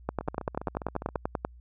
two click trains, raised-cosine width 1 ms, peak -14 / -22 dBFS, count 15 / 15, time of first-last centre 0.09-1.449 / 0.21-1.156 s, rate 10.3 / 14.8 Hz, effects added 60 Hz sine -48 dBFS peak until 1.6 s

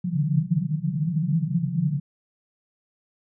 pink band-pass noise, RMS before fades -24 dBFS, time 0.04-2 s, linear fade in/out 10 ms, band 140 to 180 Hz, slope 96 dB/octave, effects none

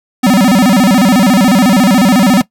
square tone with vibrato, 220 Hz, A3, in tune, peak -6 dBFS, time 0.23-2.42 s, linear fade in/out 10 ms, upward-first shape square, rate 14 Hz, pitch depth 250 cents each way, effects noise-tail reverb RT60 0.1 s tail -19 dB re dry

